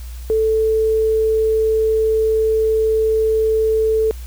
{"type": "tone", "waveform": "sine", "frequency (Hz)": 440, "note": "A4", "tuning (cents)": 0, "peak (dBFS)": -13, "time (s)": [0.3, 4.11], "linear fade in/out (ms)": 0, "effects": ["added 60 Hz sine -28 dBFS peak until 4.26 s", "white hiss -44 dBFS RMS until 4.26 s"]}